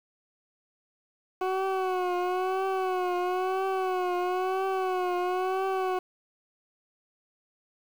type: tone with vibrato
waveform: 20% pulse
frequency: 370 Hz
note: F#4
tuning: in tune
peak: -21 dBFS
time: 1.41-5.99 s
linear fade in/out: 5 ms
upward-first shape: triangle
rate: 1 Hz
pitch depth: 69 cents each way
effects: low-pass 2000 Hz 12 dB/octave + 8-bit

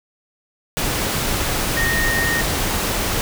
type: tone in noise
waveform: sine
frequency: 1851 Hz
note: A#6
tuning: 13 cents flat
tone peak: -19 dBFS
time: 1.77-2.41 s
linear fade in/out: 0 ms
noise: pink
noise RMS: -21 dBFS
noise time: 0.77-3.21 s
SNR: -1 dB
effects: none

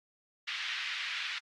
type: band-pass noise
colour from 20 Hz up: pink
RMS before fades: -37 dBFS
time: 0.47-1.39 s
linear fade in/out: 10 ms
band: 1700 to 3900 Hz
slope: 24 dB/octave
effects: AAC 64 kbps

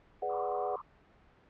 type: chord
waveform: sine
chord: G# half-diminished seventh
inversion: none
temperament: equal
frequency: 415.3 / 493.9 / 587.3 / 740 Hz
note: G#4 / B4 / D5 / F#5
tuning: 0 / 0 / 0 / 0 cents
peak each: -38 / -38 / -39 / -34 dBFS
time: 0.22-0.76 s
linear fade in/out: 5 ms
type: band-pass noise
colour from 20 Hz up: white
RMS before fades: -44 dBFS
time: 0.29-0.82 s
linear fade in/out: 10 ms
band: 990 to 1200 Hz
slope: 96 dB/octave
effects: pink hiss -62 dBFS RMS until 1.49 s + low-pass 2000 Hz 12 dB/octave

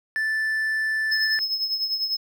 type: tone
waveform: triangle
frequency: 1759 Hz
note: A6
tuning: 1 cent flat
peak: -20 dBFS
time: 0.16-1.39 s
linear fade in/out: 0 ms
type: tone with tremolo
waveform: triangle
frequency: 5180 Hz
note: E8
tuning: 31 cents flat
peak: -19 dBFS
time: 1.11-2.17 s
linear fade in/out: 10 ms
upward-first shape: triangle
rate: 10 Hz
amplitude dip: 70%
effects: none

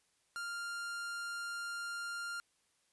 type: tone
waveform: 45% pulse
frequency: 1396.9 Hz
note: F6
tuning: in tune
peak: -39 dBFS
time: 0.36-2.4 s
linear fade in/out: 0 ms
effects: white hiss -75 dBFS RMS until 2.92 s + resampled to 24000 Hz

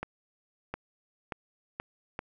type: accelerating click train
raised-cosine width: 0.5 ms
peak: -19 dBFS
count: 5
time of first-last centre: 0.03-2.191 s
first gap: 710 ms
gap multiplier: 0.82
effects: none

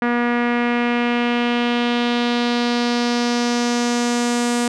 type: tone with low-pass filter sweep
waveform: sawtooth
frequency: 240 Hz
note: B3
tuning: 49 cents flat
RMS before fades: -19 dBFS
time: 0.02-4.68 s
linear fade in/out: 2 ms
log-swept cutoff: 1800 to 8500 Hz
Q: 2.2
effects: none

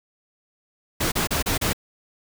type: noise bursts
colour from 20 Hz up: pink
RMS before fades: -23 dBFS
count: 5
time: 1-1.732 s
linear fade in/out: 10 ms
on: 120 ms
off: 33 ms
effects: none

